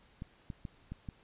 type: clicks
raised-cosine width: 5 ms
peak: -28 dBFS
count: 5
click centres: 0.221 / 0.502 / 0.652 / 0.92 / 1.088 s
effects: pink hiss -64 dBFS RMS until 1.23 s + resampled to 8000 Hz